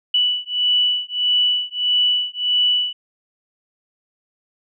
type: beating tone pair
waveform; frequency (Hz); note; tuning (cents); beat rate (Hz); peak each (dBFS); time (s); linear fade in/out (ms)
sine; 2960 / 2961.6; F#7 / F#7; 0 / +1; 1.6; -19; 0.14-2.93; 5
effects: none